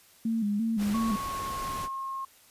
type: tone with vibrato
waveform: sine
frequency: 215.7 Hz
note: A3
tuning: 34 cents flat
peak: -25 dBFS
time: 0.25-1.16 s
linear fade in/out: 5 ms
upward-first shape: square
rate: 2.9 Hz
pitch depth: 84 cents each way
type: noise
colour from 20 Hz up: pink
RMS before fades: -39 dBFS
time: 0.77-1.89 s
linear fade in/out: 50 ms
type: tone with pitch glide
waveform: sine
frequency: 1108.7 to 1074.7 Hz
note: C#6 to C6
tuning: 0 to +46 cents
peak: -32 dBFS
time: 0.94-2.25 s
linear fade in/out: 5 ms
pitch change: -54 cents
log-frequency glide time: 1.07-1.77 s
effects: white hiss -58 dBFS RMS until 2.5 s + resampled to 32000 Hz